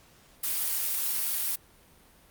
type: noise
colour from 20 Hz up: blue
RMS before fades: -29 dBFS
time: 0.43-1.56 s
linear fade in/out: 10 ms
effects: pink hiss -58 dBFS RMS until 2.3 s + Opus 48 kbps